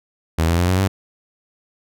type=tone with pitch steps; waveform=sawtooth; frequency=81 / 84.64 / 88.43 / 92.4 / 96.55 Hz; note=E2 / E2 / F2 / F#2 / G2; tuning=-30 / +46 / +22 / -2 / -26 cents; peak=-11 dBFS; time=0.38-0.88 s; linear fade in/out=10 ms; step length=100 ms; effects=none